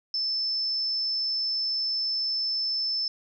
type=tone; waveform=sine; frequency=5274 Hz; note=E8; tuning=in tune; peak=-25 dBFS; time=0.14-3.08 s; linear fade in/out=2 ms; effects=none